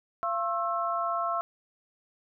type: tone cluster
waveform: sine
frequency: 685 / 1079 / 1322 Hz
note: F5 / C#6 / E6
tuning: -34 / -47 / +5 cents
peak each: -31 dBFS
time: 0.23-1.41 s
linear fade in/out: 0 ms
effects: none